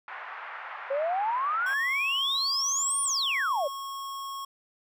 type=band-pass noise; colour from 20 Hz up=pink; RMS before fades=-40 dBFS; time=0.08-1.74 s; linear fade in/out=2 ms; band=850 to 2000 Hz; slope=24 dB/octave
type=exponential two-way sweep; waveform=sine; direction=up then down; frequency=533 to 9460 to 533 Hz; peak=-25 dBFS; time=0.9-3.68 s; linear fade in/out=10 ms; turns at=3.02 s
type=tone; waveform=square; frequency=1095 Hz; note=C#6; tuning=22 cents flat; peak=-35 dBFS; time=1.66-4.45 s; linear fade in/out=5 ms
effects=none